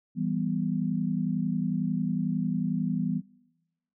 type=chord; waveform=sine; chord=E minor; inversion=none; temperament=equal; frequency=164.81 / 196 / 246.9 Hz; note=E3 / G3 / B3; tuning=0 / 0 / 0 cents; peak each=-30 dBFS; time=0.15-3.22 s; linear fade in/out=50 ms; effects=noise-tail reverb RT60 1.0 s tail -23 dB re dry